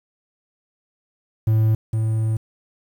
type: tone pair in turn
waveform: triangle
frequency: 110 / 110.59 Hz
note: A2 / A2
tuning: 0 / +9 cents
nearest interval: unison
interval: 9 cents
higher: second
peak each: -12 / -16 dBFS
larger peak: first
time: 1.47-1.75 / 1.93-2.37 s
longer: second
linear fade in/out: 5 ms
effects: 8-bit